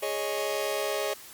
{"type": "chord", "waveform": "sawtooth", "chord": "Ab suspended fourth", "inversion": "none", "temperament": "just", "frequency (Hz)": [415.3, 553.7, 623], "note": ["Ab4", "Db5", "Eb5"], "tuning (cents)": [0, -2, 2], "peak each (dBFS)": -28, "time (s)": [0.02, 1.14], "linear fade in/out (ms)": 10, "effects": ["white hiss -47 dBFS RMS until 1.33 s", "Opus 32 kbps"]}